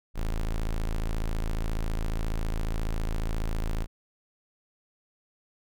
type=tone; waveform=45% pulse; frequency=27.28 Hz; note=A0; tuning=14 cents flat; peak=-26 dBFS; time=0.14-3.87 s; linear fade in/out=50 ms; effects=none